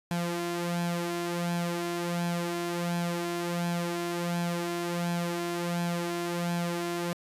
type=tone with flanger; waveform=sawtooth; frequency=172.7 Hz; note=F3; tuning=19 cents flat; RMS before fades=-31 dBFS; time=0.11-7.13 s; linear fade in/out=0 ms; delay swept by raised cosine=1.2 to 3 ms; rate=1.4 Hz; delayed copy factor=+0.6; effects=resampled to 32000 Hz